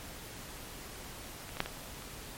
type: clicks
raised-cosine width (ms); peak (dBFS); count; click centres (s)
0.3; -28 / -25 / -12 / -21 / -29; 5; 1.492 / 1.57 / 1.604 / 1.66 / 2.022
effects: pink hiss -46 dBFS RMS until 2.37 s + MP3 64 kbps